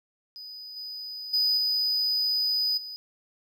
triangle tone with level steps, 4978 Hz, D#8, in tune, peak -38 / -34 / -20 / -22 / -35 dBFS, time 0.36-2.96 s, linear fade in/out 0 ms, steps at 0.76 / 1.33 / 1.57 / 2.77 s, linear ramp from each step 10 ms, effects none

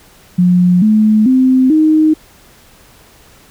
sine tone with pitch steps, 178.9 / 215.2 / 258.9 / 311.5 Hz, F3 / A3 / C4 / D#4, +42 / -38 / -18 / +2 cents, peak -6 dBFS, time 0.38-2.14 s, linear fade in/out 10 ms, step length 440 ms, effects pink hiss -44 dBFS RMS until 3.5 s

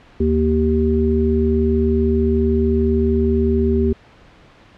harmonic tone, 77.8 Hz, D#2, in tune, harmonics 1 / 3 / 5, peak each -18 / -18 / -18 dBFS, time 0.2-3.93 s, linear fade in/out 5 ms, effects pink hiss -47 dBFS RMS until 4.77 s + low-pass 3000 Hz 12 dB/octave

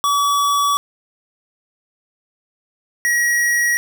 square tone pair in turn, 1141 / 1906.8 Hz, C#6 / A#6, +50 / +39 cents, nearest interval major sixth, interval 889 cents, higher second, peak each -15 dBFS, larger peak neither, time 0.04-0.77 / 3.05-3.77 s, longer first, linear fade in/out 0 ms, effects 9-bit

